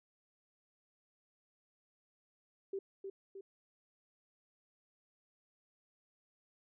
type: tone with echo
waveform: sine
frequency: 390 Hz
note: G4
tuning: 9 cents flat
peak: -36 dBFS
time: 2.73-2.79 s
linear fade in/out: 5 ms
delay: 310 ms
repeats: 2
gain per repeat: -5 dB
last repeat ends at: 3.41 s
effects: none